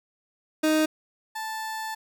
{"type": "tone pair in turn", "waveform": "30% pulse", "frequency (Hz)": [311.1, 879.9], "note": ["D#4", "A5"], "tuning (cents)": [0, 0], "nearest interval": "octave + tritone", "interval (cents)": 1800, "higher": "second", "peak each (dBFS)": [-17, -28], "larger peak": "first", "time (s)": [[0.63, 0.86], [1.35, 1.95]], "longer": "second", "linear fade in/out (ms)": 10, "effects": []}